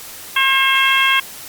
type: harmonic tone with a mistuned harmonic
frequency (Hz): 536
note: C5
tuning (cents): +42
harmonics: 2 / 3 / 4 / 5 / 6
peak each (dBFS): -18 / -18 / -18 / -18 / -18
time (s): 0.36-1.2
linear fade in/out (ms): 5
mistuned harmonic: 6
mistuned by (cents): +17
effects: white hiss -34 dBFS RMS until 1.48 s + Opus 48 kbps